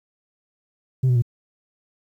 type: tone with pitch steps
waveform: sine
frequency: 129.7 / 124.27 / 119.07 Hz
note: C3 / B2 / A#2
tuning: -15 / +11 / +37 cents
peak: -12 dBFS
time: 1.03-1.222 s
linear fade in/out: 10 ms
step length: 64 ms
effects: tanh soft clip ceiling -14 dBFS + 9-bit